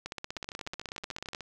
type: two click trains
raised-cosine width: 0.2 ms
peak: -24 / -19 dBFS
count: 15 / 22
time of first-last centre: 0.37-1.407 / 0.06-1.348 s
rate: 13.5 / 16.3 Hz
effects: none